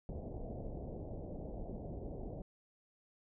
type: low-pass noise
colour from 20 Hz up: pink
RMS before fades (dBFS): -44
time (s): 0.09-2.42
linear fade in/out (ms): 2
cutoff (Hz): 710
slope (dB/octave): 48
effects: none